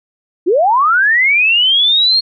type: linear sweep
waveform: sine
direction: up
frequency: 311.1 to 4300 Hz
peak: -8 dBFS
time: 0.46-2.21 s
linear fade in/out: 20 ms
effects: none